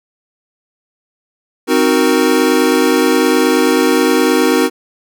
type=chord; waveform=square; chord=C half-diminished seventh; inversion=none; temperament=equal; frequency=261.6 / 311.1 / 370 / 466.2 Hz; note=C4 / Eb4 / Gb4 / Bb4; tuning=0 / 0 / 0 / 0 cents; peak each=-16 dBFS; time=1.67-4.7 s; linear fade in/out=50 ms; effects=none